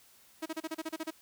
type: tone bursts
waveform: sawtooth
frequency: 319.6 Hz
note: D#4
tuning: 47 cents sharp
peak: -30 dBFS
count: 10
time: 0.42-1.108 s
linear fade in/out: 10 ms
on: 40 ms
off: 32 ms
effects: white hiss -61 dBFS RMS until 1.21 s